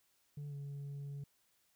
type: tone with pitch glide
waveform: sine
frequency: 145.4 to 141.51 Hz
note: D3 to C#3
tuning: -17 to +36 cents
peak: -39 dBFS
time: 0.37-1.24 s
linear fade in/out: 5 ms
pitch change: -47 cents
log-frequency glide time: 0.49-0.54 s
effects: tanh soft clip ceiling -41 dBFS + white hiss -75 dBFS RMS until 1.75 s